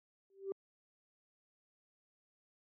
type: tone with exponential growth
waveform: sine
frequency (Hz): 390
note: G4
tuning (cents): -9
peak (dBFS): -31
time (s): 0.3-0.52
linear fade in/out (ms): 1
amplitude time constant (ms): 46
effects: tanh soft clip ceiling -31 dBFS + high-pass 200 Hz 12 dB/octave